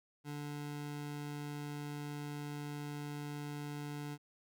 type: tone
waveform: 25% pulse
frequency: 146.4 Hz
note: D3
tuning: 5 cents flat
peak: -37 dBFS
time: 0.24-4.18 s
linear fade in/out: 50 ms
effects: none